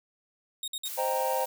sawtooth tone bursts, 3734 Hz, A#7, 2 cents sharp, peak -29 dBFS, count 3, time 0.63-0.882 s, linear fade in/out 2 ms, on 48 ms, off 54 ms
blue noise, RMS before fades -38 dBFS, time 0.85-1.46 s, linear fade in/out 5 ms
triangle chord, C minor seventh, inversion none, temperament equal, 523.3 / 622.3 / 784 / 932.3 Hz, C5 / Eb5 / G5 / Bb5, 0 / 0 / 0 / 0 cents, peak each -28 / -33 / -31 / -29 dBFS, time 0.97-1.46 s, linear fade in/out 20 ms
effects none

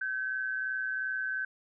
sine tone pair together, 1538.5 / 1661.2 Hz, G6 / G#6, -33 / 0 cents, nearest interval minor second, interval 133 cents, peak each -31 / -39 dBFS, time 0.01-1.45 s, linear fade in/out 5 ms, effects none

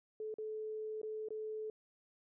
sine tone with dropouts, 433.2 Hz, A4, 27 cents flat, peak -39 dBFS, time 0.2-1.7 s, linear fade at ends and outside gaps 2 ms, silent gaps 0.341-0.384 / 1.016-1.031 / 1.286-1.305 s, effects none

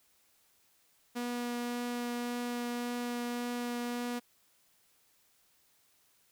sawtooth tone with vibrato, 241.5 Hz, B3, 39 cents flat, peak -30 dBFS, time 1.15-4.2 s, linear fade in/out 20 ms, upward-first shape triangle, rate 1.8 Hz, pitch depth 8 cents each way, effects white hiss -69 dBFS RMS until 6.31 s

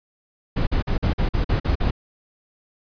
brown noise bursts, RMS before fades -20 dBFS, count 9, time 0.56-1.91 s, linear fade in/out 10 ms, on 110 ms, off 45 ms, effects resampled to 11025 Hz

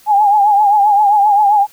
sine tone with vibrato, 824 Hz, G#5, 14 cents flat, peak -7 dBFS, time 0.06-1.67 s, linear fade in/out 50 ms, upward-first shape triangle, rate 7.6 Hz, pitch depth 85 cents each way, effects white hiss -46 dBFS RMS until 1.72 s

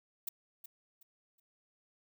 violet noise with echo, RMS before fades -37 dBFS, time 0.27-0.29 s, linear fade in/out 5 ms, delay 370 ms, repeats 3, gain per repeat -11 dB, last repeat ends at 1.4 s, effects none

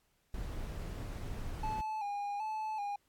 brown noise, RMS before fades -40 dBFS, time 0.34-1.81 s, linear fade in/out 2 ms
triangle tone with vibrato, 840 Hz, G#5, 19 cents sharp, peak -33 dBFS, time 1.63-2.96 s, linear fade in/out 5 ms, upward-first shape square, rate 1.3 Hz, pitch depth 56 cents each way
effects pink hiss -75 dBFS RMS until 3.08 s + AAC 64 kbps

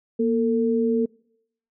sine tone pair together, 235.9 / 449.6 Hz, A#3 / A4, +21 / +37 cents, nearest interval major seventh, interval 1116 cents, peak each -21 dBFS, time 0.19-1.06 s, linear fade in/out 10 ms, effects noise-tail reverb RT60 0.7 s tail -25 dB re dry

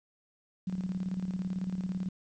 sine tone with tremolo, 185 Hz, F#3, in tune, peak -29 dBFS, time 0.67-2.09 s, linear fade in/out 5 ms, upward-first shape square, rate 18 Hz, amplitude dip 60%, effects resampled to 16000 Hz + 10-bit

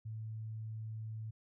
sine tone, 110 Hz, A2, in tune, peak -40 dBFS, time 0.05-1.31 s, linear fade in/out 10 ms, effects none

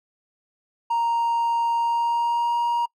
triangle tone with pitch glide, 932.3 to 945.9 Hz, A#5 to A#5, 0 to +25 cents, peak -17 dBFS, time 0.9-2.86 s, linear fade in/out 10 ms, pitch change +25 cents, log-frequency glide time 1.76-2.58 s, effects noise-tail reverb RT60 0.1 s tail -26 dB re dry + tanh soft clip ceiling -13 dBFS

